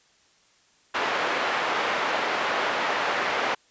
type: band-pass noise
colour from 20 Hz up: pink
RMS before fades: -26 dBFS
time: 0.94-3.55 s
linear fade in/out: 10 ms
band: 610 to 2300 Hz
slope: 12 dB/octave
effects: white hiss -61 dBFS RMS until 3.7 s + resampled to 16000 Hz